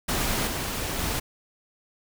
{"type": "noise with level steps", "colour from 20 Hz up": "pink", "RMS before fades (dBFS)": [-26, -30, -28], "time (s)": [0.08, 1.2], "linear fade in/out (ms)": 10, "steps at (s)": [0.47, 0.99], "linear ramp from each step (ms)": 2, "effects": []}